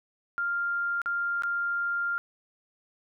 sine tone with dropouts, 1396.9 Hz, F6, in tune, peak -26 dBFS, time 0.38-2.18 s, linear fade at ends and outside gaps 0 ms, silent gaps 1.017-1.059 / 1.422-1.435 s, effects none

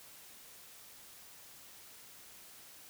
silence, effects white hiss -55 dBFS RMS until 2.89 s

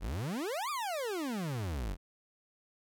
40% pulse exponential two-way sweep, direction up then down, 40.76 to 1244.5 to 40.76 Hz, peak -33 dBFS, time 0-1.97 s, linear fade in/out 50 ms, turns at 0.7 s, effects none

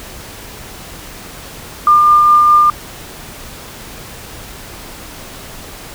sine tone with tremolo, 1200 Hz, D6, 37 cents sharp, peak -4 dBFS, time 1.87-2.7 s, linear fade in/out 2 ms, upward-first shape triangle, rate 4.8 Hz, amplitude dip 25%, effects pink hiss -32 dBFS RMS until 5.94 s

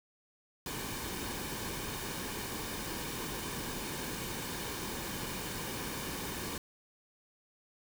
pink noise with comb filter, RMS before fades -39 dBFS, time 0.66-6.58 s, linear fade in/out 2 ms, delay 1.5 ms, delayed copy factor -0.5, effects none

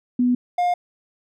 sine / triangle tone pair in turn, 246.9 / 710.1 Hz, B3 / F5, 0 / +29 cents, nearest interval octave + tritone, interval 1829 cents, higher second, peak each -15 / -15 dBFS, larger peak neither, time 0.19-0.35 / 0.58-0.74 s, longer neither, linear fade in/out 5 ms, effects none

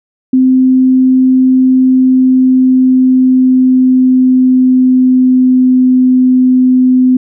sine tone with pitch glide, 258.5 to 254.8 Hz, C4 to C4, -21 to -46 cents, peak -4 dBFS, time 0.33-7.17 s, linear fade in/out 5 ms, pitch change -25 cents, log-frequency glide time 1.74-5.88 s, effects none

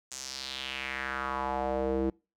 square tone with band-pass filter sweep, 66.2 Hz, C2, 21 cents sharp, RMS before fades -33 dBFS, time 0.11-2.1 s, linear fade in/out 5 ms, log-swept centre 7100 to 350 Hz, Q 3, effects noise-tail reverb RT60 0.3 s tail -25 dB re dry

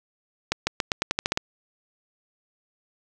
accelerating click train, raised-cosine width 0.2 ms, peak -5 dBFS, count 10, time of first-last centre 0.52-1.374 s, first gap 150 ms, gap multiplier 0.88, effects none

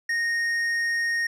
triangle tone with tanh clipping, 1857 Hz, A#6, 7 cents flat, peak -24 dBFS, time 0.09-1.27 s, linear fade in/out 5 ms, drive 12 dB, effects none

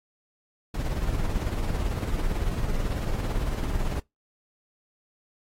brown noise with tremolo, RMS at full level -25 dBFS, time 0.74-4 s, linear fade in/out 5 ms, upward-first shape sine, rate 18 Hz, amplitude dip 45%, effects noise-tail reverb RT60 0.2 s tail -25 dB re dry + AAC 48 kbps

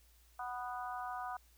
harmonic tone, 246.9 Hz, B3, in tune, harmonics 3 / 4 / 5 / 6, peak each -42 / -45 / -45 / -49 dBFS, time 0.39-1.37 s, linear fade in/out 5 ms, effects added 58 Hz sine -64 dBFS peak until 1.57 s + white hiss -69 dBFS RMS until 1.57 s

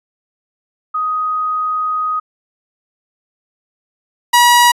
sine / sawtooth tone pair in turn, 1251 / 963.6 Hz, D#6 / B5, +9 / -43 cents, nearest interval perfect fourth, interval 452 cents, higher first, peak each -15 / -3 dBFS, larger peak second, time 0.94-2.2 / 4.33-4.72 s, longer first, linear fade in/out 10 ms, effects resampled to 32000 Hz

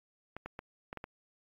clicks, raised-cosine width 0.5 ms, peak -26 dBFS, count 6, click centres 0.366 / 0.46 / 0.591 / 0.929 / 0.973 / 1.041 s, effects AAC 64 kbps

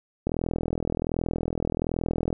click train, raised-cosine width 2 ms, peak -13 dBFS, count 86, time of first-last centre 0.27-2.328 s, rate 41.3 Hz, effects none

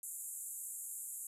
pink band-pass noise, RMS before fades -45 dBFS, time 0.03-1.27 s, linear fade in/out 2 ms, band 7100 to 13000 Hz, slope 96 dB/octave, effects none

